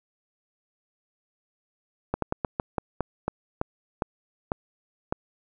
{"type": "slowing click train", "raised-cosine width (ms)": 1, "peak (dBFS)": -11, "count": 12, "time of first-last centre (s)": [2.14, 5.125], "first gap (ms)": 83, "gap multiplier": 1.22, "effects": []}